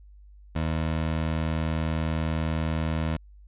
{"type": "tone", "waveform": "20% pulse", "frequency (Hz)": 80, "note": "D#2", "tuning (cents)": 49, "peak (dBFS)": -20, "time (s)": [0.55, 3.17], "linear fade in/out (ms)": 10, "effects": ["added 50 Hz sine -47 dBFS peak until 3.47 s", "resampled to 8000 Hz"]}